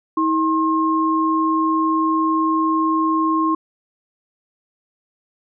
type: tone pair together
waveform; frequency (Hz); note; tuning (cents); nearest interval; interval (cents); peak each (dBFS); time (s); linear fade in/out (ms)
sine; 320 / 1068.9; D#4 / C6; +49 / +37; octave + major sixth; 2088; -18; 0.17-3.55; 5
effects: none